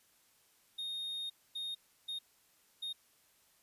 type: tone bursts at uneven times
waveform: triangle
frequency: 3701 Hz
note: A#7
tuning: 13 cents flat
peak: -36 dBFS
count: 4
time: 0.78-1.3 / 1.55-1.75 / 2.08-2.19 / 2.82-2.93 s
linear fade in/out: 10 ms
effects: white hiss -69 dBFS RMS until 3.62 s + resampled to 32000 Hz